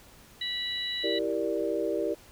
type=harmonic tone; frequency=980 Hz; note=B5; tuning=14 cents flat; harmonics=2 / 3 / 4; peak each=-37 / -39 / -31 dBFS; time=0.41-1.19 s; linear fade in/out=5 ms
type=chord; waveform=sine; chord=E half-diminished seventh; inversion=none; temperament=equal; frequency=329.6 / 392 / 466.2 / 587.3 Hz; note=E4 / G4 / Bb4 / D5; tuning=0 / 0 / 0 / 0 cents; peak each=-32 dBFS; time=1.03-2.15 s; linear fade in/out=20 ms
effects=pink hiss -54 dBFS RMS until 2.31 s